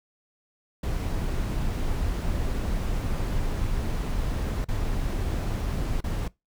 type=noise with dropouts; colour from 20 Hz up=brown; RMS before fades=-27 dBFS; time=0.83-6.28 s; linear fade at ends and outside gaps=5 ms; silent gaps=4.646-4.685 / 6.007-6.04 s; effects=noise-tail reverb RT60 0.2 s tail -22 dB re dry